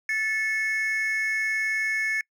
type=tone pair together; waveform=triangle; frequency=1750.3 / 2189 Hz; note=A6 / C#7; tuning=-10 / -22 cents; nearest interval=major third; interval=388 cents; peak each=-24 dBFS; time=0.09-2.21 s; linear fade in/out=2 ms; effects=noise-tail reverb RT60 0.1 s tail -26 dB re dry + tanh soft clip ceiling -16 dBFS